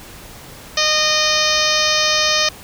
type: harmonic tone with a mistuned harmonic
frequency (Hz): 614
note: D#5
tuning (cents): -23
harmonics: 1 / 2 / 3 / 4 / 5 / 6 / 7 / 8 / 9 / 10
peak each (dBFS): -23 / -23 / -23 / -23 / -23 / -23 / -23 / -23 / -23 / -23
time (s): 0.77-2.49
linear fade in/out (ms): 5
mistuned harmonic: 8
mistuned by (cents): +23
effects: pink hiss -38 dBFS RMS until 2.63 s